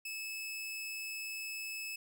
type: tone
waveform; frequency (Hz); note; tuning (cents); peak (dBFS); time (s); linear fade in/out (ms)
sawtooth; 2603; E7; -22; -36; 0.05-1.96; 5
effects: none